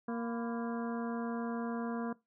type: harmonic tone with a mistuned harmonic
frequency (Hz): 233.1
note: A#3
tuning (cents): 0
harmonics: 1 / 2 / 3 / 4 / 5 / 6 / 7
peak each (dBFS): -35 / -41 / -45 / -47 / -49 / -51 / -52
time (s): 0.08-2.13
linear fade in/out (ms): 5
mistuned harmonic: 4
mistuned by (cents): +120
effects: noise-tail reverb RT60 0.2 s tail -20 dB re dry